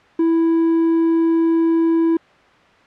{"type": "tone with quantisation", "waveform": "triangle", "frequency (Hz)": 329.6, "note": "E4", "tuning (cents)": 0, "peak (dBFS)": -11, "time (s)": [0.19, 2.17], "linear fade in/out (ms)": 5, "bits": 6, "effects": ["white hiss -49 dBFS RMS until 2.86 s", "low-pass 2000 Hz 12 dB/octave"]}